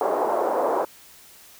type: band-pass noise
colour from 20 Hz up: pink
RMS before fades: -23 dBFS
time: 0.01-0.85 s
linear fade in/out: 2 ms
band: 410 to 940 Hz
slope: 24 dB/octave
effects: white hiss -49 dBFS RMS until 1.59 s